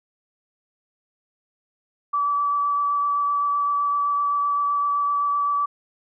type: tone with vibrato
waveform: sine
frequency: 1152 Hz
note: D6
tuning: 34 cents flat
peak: -19 dBFS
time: 2.13-5.66 s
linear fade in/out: 10 ms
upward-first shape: sine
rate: 7.8 Hz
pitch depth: 9 cents each way
effects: none